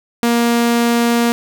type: tone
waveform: sawtooth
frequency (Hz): 235.6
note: A#3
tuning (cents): +19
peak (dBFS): -8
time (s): 0.23-1.32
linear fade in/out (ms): 0
effects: none